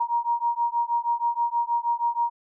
sine beating tone pair, 940 / 946.3 Hz, A#5 / A#5, +14 / +26 cents, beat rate 6.3 Hz, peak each -25 dBFS, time 0-2.3 s, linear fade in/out 10 ms, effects none

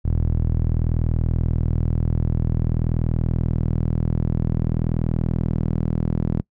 sawtooth tone with band-pass filter sweep, 40.5 Hz, E1, 30 cents flat, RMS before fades -21 dBFS, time 0.04-6.42 s, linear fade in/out 20 ms, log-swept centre 97 to 170 Hz, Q 1.2, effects noise-tail reverb RT60 0.1 s tail -25 dB re dry

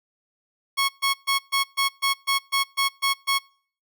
15% pulse tone bursts, 1100 Hz, C#6, 14 cents flat, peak -13 dBFS, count 11, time 0.77-3.39 s, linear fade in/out 20 ms, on 120 ms, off 130 ms, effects noise-tail reverb RT60 0.5 s tail -26 dB re dry

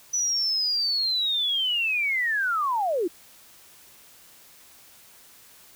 sine linear sweep, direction down, 5970 to 311.1 Hz, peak -22 dBFS, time 0.13-3.08 s, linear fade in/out 10 ms, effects white hiss -52 dBFS RMS until 5.75 s

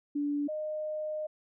sine tone pair in turn, 289.8 / 614.1 Hz, D4 / D#5, -23 / -23 cents, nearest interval octave + minor second, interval 1300 cents, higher second, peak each -28 / -32 dBFS, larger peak first, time 0.15-0.48 / 0.48-1.27 s, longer second, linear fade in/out 10 ms, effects none

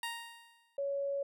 15% pulse tone with exponential decay, 932.3 Hz, A#5, in tune, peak -28 dBFS, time 0.03-0.77 s, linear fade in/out 2 ms, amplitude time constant 160 ms
sine tone, 559 Hz, C#5, 14 cents sharp, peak -32 dBFS, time 0.78-1.23 s, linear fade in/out 5 ms
effects none

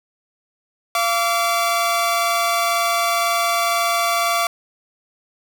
sawtooth tone pair together, 687.4 / 1153 Hz, F5 / D6, -28 / -32 cents, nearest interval major sixth, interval 896 cents, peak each -16 dBFS, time 0.95-4.47 s, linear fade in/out 2 ms, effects none

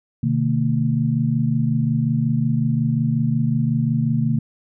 sine tone cluster, 126.1 / 151.6 / 227.2 Hz, B2 / D#3 / A#3, +36 / -45 / -44 cents, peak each -21 dBFS, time 0.23-4.39 s, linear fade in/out 5 ms, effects none

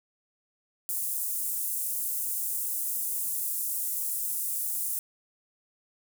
pink high-pass noise, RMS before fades -31 dBFS, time 0.89-4.99 s, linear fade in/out 0 ms, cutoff 9200 Hz, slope 24 dB/octave, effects none

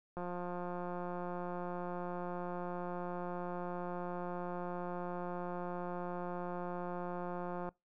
click train, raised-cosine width 1 ms, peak -28 dBFS, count 1332, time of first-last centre 0.17-7.69 s, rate 177 Hz, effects noise-tail reverb RT60 0.2 s tail -23 dB re dry

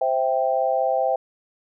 sine chord, C major, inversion none, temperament equal, 523.3 / 659.3 / 784 Hz, C5 / E5 / G5, 0 / 0 / 0 cents, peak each -23 dBFS, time 0.01-1.16 s, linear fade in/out 5 ms, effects none

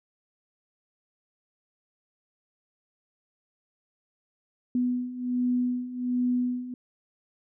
sine beating tone pair, 246.9 / 248.2 Hz, B3 / B3, 0 / +9 cents, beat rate 1.3 Hz, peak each -30 / -26 dBFS, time 4.75-6.74 s, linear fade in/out 2 ms, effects none

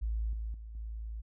sine tone with level steps, 55 Hz, A1, in tune, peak -30 / -34 / -42 / -37 dBFS, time 0.01-1.22 s, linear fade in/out 20 ms, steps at 0.33 / 0.54 / 0.75 s, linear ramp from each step 2 ms, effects none

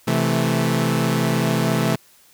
sawtooth chord, A minor, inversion first, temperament equal with one note detuned, 130.81 / 164.81 / 218.2 Hz, C3 / E3 / A3, 0 / 0 / -14 cents, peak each -18 dBFS, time 0.07-1.96 s, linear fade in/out 10 ms, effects white hiss -53 dBFS RMS until 2.33 s

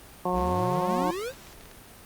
harmonic tone, 180.7 Hz, F#3, 41 cents flat, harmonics 1 / 2 / 3 / 4 / 5 / 6, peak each -31 / -31 / -31 / -31 / -31 / -31 dBFS, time 0.25-1.11 s, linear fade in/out 5 ms
square exponential sweep, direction up, 55 to 554.4 Hz, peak -31 dBFS, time 0.32-1.33 s, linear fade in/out 50 ms
clicks, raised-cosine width 0.2 ms, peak -30 dBFS, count 10, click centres 1.075 / 1.196 / 1.23 / 1.28 / 1.336 / 1.47 / 1.528 / 1.61 / 1.656 / 1.714 s
effects pink hiss -48 dBFS RMS until 2.05 s + Opus 32 kbps

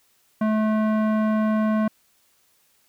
square tone with low-pass filter, 216.4 Hz, A3, 29 cents flat, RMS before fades -21 dBFS, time 0.41-1.88 s, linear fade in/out 5 ms, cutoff 1300 Hz, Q 1.1, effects white hiss -63 dBFS RMS until 2.88 s

